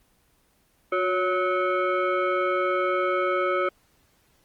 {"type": "tone with frequency modulation", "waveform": "sine", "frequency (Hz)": 363.7, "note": "F#4", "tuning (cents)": -30, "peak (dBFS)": -21, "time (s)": [0.92, 3.69], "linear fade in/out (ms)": 5, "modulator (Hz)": 921, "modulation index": 1.5, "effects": ["pink hiss -64 dBFS RMS until 4.44 s", "Opus 24 kbps"]}